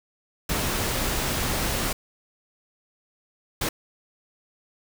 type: noise bursts at uneven times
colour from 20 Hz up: pink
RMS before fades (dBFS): -26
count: 2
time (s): 0.49-1.93 / 3.61-3.69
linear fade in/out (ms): 5
effects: none